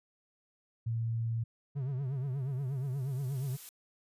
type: tone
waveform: sine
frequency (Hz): 114.6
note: A#2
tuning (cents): -29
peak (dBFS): -30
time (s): 0.86-1.44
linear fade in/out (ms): 10
type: tone with vibrato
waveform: triangle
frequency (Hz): 133.8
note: C3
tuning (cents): +39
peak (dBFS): -30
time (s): 1.75-3.57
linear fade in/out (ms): 20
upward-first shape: triangle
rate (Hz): 8.4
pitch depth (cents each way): 150
type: noise with exponential growth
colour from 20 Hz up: blue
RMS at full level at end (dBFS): -45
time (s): 2.03-3.69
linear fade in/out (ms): 0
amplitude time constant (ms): 360
effects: resampled to 32000 Hz